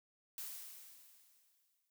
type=noise with exponential decay; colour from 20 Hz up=blue; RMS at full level=-44 dBFS; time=0.38-1.9 s; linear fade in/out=1 ms; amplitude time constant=330 ms; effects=noise-tail reverb RT60 0.1 s tail -24 dB re dry